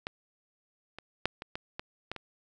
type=clicks; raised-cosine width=0.3 ms; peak=-18 / -26 / -10 / -23 / -20 / -20 / -19 / -24 dBFS; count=8; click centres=0.069 / 0.986 / 1.256 / 1.421 / 1.555 / 1.795 / 2.116 / 2.163 s; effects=none